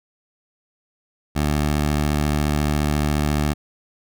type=tone; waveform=15% pulse; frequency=74.3 Hz; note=D2; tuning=21 cents sharp; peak=-12 dBFS; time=1.35-3.54 s; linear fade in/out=20 ms; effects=none